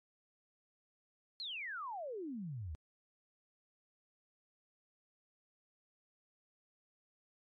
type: exponential sweep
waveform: sine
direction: down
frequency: 4347 to 70.7 Hz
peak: -40 dBFS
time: 1.4-2.75 s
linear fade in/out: 0 ms
effects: MP3 48 kbps